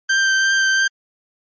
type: tone with vibrato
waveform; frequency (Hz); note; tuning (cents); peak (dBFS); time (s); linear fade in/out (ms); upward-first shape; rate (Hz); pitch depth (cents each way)
40% pulse; 1568; G6; 0; -13; 0.09-0.88; 10; triangle; 2.9; 13
effects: MP3 32 kbps